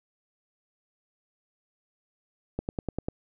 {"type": "click train", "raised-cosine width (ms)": 2, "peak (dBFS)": -16, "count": 6, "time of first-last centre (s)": [2.59, 3.085], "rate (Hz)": 10.1, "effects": []}